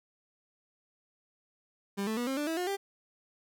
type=tone with pitch steps; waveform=30% pulse; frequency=199 / 219.5 / 242.2 / 267.2 / 294.7 / 325.1 / 358.7 / 395.7 Hz; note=G3 / A3 / B3 / C4 / D4 / E4 / F4 / G4; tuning=+26 / -4 / -34 / +36 / +6 / -24 / +46 / +16 cents; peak=-28 dBFS; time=1.97-2.77 s; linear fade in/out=20 ms; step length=100 ms; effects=none